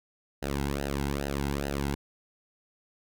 sawtooth tone with flanger, 70.1 Hz, C#2, 20 cents sharp, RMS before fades -31 dBFS, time 0.42-1.95 s, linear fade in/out 10 ms, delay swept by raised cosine 0.87 to 1.72 ms, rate 2.4 Hz, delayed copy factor -0.85, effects none

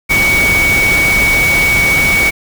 sine tone in noise, 2243 Hz, C#7, 20 cents sharp, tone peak -9 dBFS, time 0.09-2.31 s, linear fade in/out 20 ms, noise pink, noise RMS -17 dBFS, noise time 0.09-2.31 s, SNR +5 dB, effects none

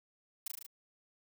blue noise with echo, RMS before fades -38 dBFS, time 0.46-0.48 s, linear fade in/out 5 ms, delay 37 ms, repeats 5, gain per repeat -2 dB, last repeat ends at 0.665 s, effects none

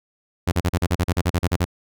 sawtooth tone bursts, 88 Hz, F2, 14 cents sharp, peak -13 dBFS, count 14, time 0.47-1.651 s, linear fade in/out 10 ms, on 50 ms, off 37 ms, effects none

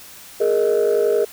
sine chord, Ab suspended second, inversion none, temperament equal, 415.3 / 466.2 / 622.3 Hz, Ab4 / Bb4 / Eb5, 0 / 0 / 0 cents, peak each -16 / -17 / -21 dBFS, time 0.4-1.25 s, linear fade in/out 10 ms, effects tanh soft clip ceiling -10 dBFS + white hiss -41 dBFS RMS until 1.32 s

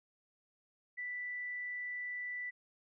sine tone, 1975.5 Hz, B6, in tune, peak -38 dBFS, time 0.97-2.51 s, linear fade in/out 20 ms, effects none

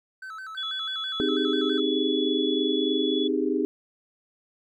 triangle tone with vibrato, 1414 Hz, F6, 21 cents sharp, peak -34 dBFS, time 0.22-1.8 s, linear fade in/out 5 ms, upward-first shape square, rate 6.1 Hz, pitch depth 140 cents each way
sine tone, 3403 Hz, G#7, 41 cents sharp, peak -29 dBFS, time 0.57-3.28 s, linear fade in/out 10 ms
sine chord, Ab major seventh, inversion first, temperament equal, 261.6 / 311.1 / 392 / 415.3 Hz, C4 / Eb4 / G4 / Ab4, 0 / 0 / 0 / 0 cents, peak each -28 / -27 / -28 / -29 dBFS, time 1.2-3.65 s, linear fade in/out 0 ms
effects none

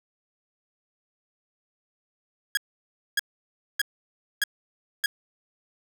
sawtooth tone bursts, 1652 Hz, G#6, 10 cents flat, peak -17 dBFS, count 5, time 2.55-5.06 s, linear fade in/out 2 ms, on 22 ms, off 600 ms, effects none

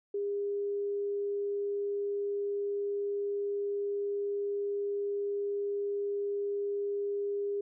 sine tone, 404.8 Hz, G#4, 44 cents flat, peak -30 dBFS, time 0.14-7.61 s, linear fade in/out 5 ms, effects none

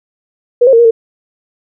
sine tone with pitch steps, 485.2 / 534 / 460 / 471.9 / 453.5 Hz, B4 / C5 / A#4 / A#4 / A#4, -31 / +35 / -23 / +21 / -48 cents, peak -3 dBFS, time 0.61-0.91 s, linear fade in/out 10 ms, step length 60 ms, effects none

